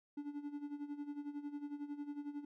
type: tone with tremolo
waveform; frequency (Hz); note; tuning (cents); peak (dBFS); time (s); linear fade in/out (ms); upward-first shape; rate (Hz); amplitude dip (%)
triangle; 290; D4; -22; -37; 0.17-2.45; 5; sine; 11; 75
effects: none